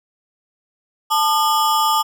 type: ring-modulated tone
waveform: square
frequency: 1046.5 Hz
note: C6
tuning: in tune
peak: -12 dBFS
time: 1.1-2.03 s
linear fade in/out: 20 ms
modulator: 164 Hz
effects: none